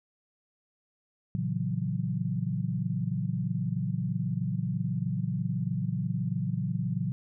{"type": "chord", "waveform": "sine", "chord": "F# dominant seventh", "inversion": "first", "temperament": "just", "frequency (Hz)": [115.62, 138.75, 166.5, 185], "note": ["A#2", "C#3", "E3", "F#3"], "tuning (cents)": [-14, 2, 18, 0], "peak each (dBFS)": -33, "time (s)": [1.35, 7.12], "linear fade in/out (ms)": 0, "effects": []}